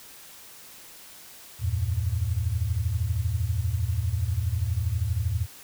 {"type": "tone cluster", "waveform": "sine", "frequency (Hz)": [80, 92.5, 112.9], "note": ["D#2", "F#2", "A2"], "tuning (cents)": [49, 0, 45], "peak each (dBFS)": -28, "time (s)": [1.59, 5.47], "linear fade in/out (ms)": 50, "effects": ["white hiss -47 dBFS RMS until 5.63 s"]}